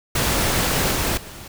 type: noise with level steps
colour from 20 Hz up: pink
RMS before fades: -20 / -22 / -38 dBFS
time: 0.15-1.48 s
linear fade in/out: 5 ms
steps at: 0.91 / 1.17 s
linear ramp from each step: 5 ms
effects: none